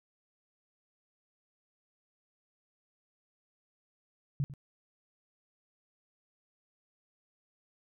sine tone with echo, 140 Hz, C#3, 18 cents sharp, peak -27 dBFS, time 4.4-4.44 s, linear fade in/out 0 ms, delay 98 ms, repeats 1, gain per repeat -14 dB, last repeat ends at 4.538 s, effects none

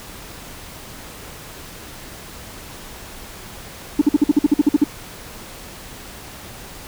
sine tone bursts, 293.7 Hz, D4, in tune, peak -7 dBFS, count 12, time 3.99-4.84 s, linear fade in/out 5 ms, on 25 ms, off 50 ms, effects tanh soft clip ceiling -6 dBFS + pink hiss -37 dBFS RMS until 6.87 s

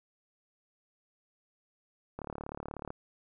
click train, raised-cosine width 1 ms, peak -25 dBFS, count 27, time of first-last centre 2.19-2.904 s, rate 36.4 Hz, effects none

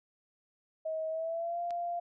sine tone with pitch glide, 636 to 693.6 Hz, D#5 to F5, +38 to -12 cents, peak -32 dBFS, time 0.85-2 s, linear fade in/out 10 ms, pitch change +150 cents, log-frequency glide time 1.09-1.6 s
click, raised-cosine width 0.2 ms, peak -31 dBFS, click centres 1.707 s
effects none

